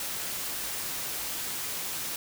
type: noise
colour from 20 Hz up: white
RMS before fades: -34 dBFS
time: 0-2.16 s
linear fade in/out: 2 ms
effects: none